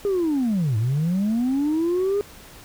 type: linear two-way sweep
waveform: sine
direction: down then up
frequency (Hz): 413.7 to 103.83 to 413.7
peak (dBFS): -17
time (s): 0.05-2.21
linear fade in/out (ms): 0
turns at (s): 0.77
effects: tanh soft clip ceiling -17 dBFS + pink hiss -45 dBFS RMS until 2.64 s